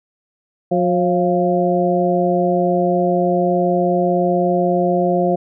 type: harmonic tone with a mistuned harmonic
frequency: 179.6 Hz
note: F3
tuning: 49 cents sharp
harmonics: 1 / 2 / 3 / 4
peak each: -19 / -19 / -19 / -19 dBFS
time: 0.71-5.36 s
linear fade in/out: 10 ms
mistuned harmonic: 4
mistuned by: -57 cents
effects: none